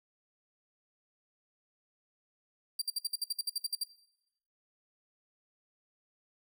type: tone bursts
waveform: sawtooth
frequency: 4713 Hz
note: D8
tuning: 5 cents sharp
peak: -27 dBFS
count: 13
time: 2.79-3.837 s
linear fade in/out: 5 ms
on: 27 ms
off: 58 ms
effects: noise-tail reverb RT60 0.9 s tail -21 dB re dry